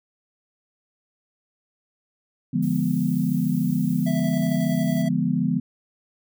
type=chord; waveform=sine; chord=D diminished seventh; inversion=none; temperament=equal with one note detuned; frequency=146.83 / 173.51 / 207.7 / 246.9 Hz; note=D3 / F3 / Ab3 / Cb4; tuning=0 / -11 / 0 / 0 cents; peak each=-27 / -24 / -26 / -24 dBFS; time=2.53-5.6 s; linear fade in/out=10 ms
type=noise; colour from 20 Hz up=violet; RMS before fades=-42 dBFS; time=2.62-5.03 s; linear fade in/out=10 ms
type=tone with tremolo; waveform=square; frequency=659.3 Hz; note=E5; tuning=in tune; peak=-30 dBFS; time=4.06-5.09 s; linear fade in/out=10 ms; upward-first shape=square; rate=11 Hz; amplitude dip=30%
effects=none